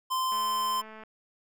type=tone; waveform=square; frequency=1036 Hz; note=C6; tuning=17 cents flat; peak=-27 dBFS; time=0.1-0.82 s; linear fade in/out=20 ms
type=click train; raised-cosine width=0.5 ms; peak=-32 dBFS; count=157; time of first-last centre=0.32-1.036 s; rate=218 Hz
effects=none